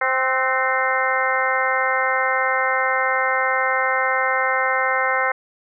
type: harmonic tone with a mistuned harmonic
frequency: 261.6 Hz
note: C4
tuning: in tune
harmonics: 2 / 3 / 4 / 5 / 6 / 7 / 8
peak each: -25 / -25 / -25 / -25 / -25 / -25 / -25 dBFS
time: 0.01-5.32 s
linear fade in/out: 5 ms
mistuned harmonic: 6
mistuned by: -48 cents
effects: none